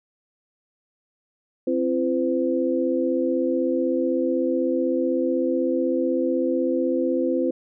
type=tone cluster; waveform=sine; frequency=261.9 / 337.9 / 510 Hz; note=C4 / E4 / C5; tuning=+2 / +43 / -44 cents; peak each=-24 dBFS; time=1.67-7.51 s; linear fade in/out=5 ms; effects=none

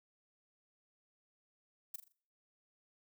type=noise with echo; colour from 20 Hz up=violet; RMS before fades=-41 dBFS; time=1.94-1.96 s; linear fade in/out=5 ms; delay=41 ms; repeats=4; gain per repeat=-8 dB; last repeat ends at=2.124 s; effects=noise-tail reverb RT60 0.5 s tail -23 dB re dry

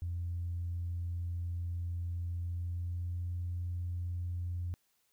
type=tone with pitch glide; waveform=sine; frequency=86.5 to 87.76 Hz; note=F2 to F2; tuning=-16 to +9 cents; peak=-33 dBFS; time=0.02-4.74 s; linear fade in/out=0 ms; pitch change=+25 cents; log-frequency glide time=2.38-3.29 s; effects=tanh soft clip ceiling -29 dBFS + white hiss -75 dBFS RMS until 5.12 s

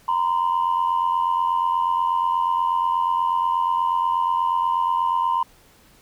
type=tone pair together; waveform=sine; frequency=936.7 / 1025 Hz; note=A#5 / C6; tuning=+8 / -36 cents; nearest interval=major second; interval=156 cents; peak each=-20 / -20 dBFS; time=0.08-5.43 s; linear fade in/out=5 ms; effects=tanh soft clip ceiling -13 dBFS + pink hiss -54 dBFS RMS until 6.01 s

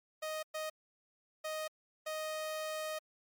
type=tone bursts at uneven times; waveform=sawtooth; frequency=623 Hz; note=D#5; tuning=2 cents sharp; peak=-33 dBFS; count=4; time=0.22-0.43 / 0.54-0.7 / 1.44-1.68 / 2.06-2.99 s; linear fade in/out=10 ms; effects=MP3 96 kbps

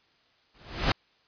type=noise with exponential growth; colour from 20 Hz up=pink; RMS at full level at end=-20 dBFS; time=0.54-0.92 s; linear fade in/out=5 ms; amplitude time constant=81 ms; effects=white hiss -65 dBFS RMS until 1.27 s + resampled to 11025 Hz

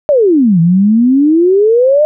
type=exponential two-way sweep; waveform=sine; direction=down then up; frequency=618 to 161.9 to 618 Hz; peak=-5 dBFS; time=0.09-2.05 s; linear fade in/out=0 ms; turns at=0.6 s; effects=none

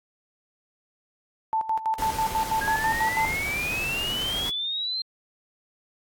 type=tone with tremolo; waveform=sine; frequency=884 Hz; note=A5; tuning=8 cents sharp; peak=-21 dBFS; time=1.53-3.32 s; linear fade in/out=0 ms; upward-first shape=square; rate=6.1 Hz; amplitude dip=75%
type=noise; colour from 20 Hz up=pink; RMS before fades=-34 dBFS; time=1.98-4.5 s; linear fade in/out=5 ms
type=exponential sweep; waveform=sine; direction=up; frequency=1616 to 4186 Hz; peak=-26 dBFS; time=2.61-5.02 s; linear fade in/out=5 ms
effects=AAC 64 kbps

